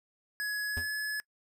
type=tone with pitch glide; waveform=square; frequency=1684 to 1706.5 Hz; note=G#6 to G#6; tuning=+24 to +47 cents; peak=-32 dBFS; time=0.4-1.2 s; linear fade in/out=0 ms; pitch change=+23 cents; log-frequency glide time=0.68-0.84 s
type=tone with exponential decay; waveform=square; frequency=82.41 Hz; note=E2; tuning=in tune; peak=-31 dBFS; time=0.77-0.89 s; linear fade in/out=0 ms; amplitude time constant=26 ms
effects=noise-tail reverb RT60 0.1 s tail -24 dB re dry